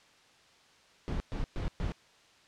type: noise bursts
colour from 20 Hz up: brown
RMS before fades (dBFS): -33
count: 4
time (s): 1.08-1.92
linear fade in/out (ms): 0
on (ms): 120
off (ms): 120
effects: white hiss -61 dBFS RMS until 2.47 s + low-pass 5000 Hz 12 dB/octave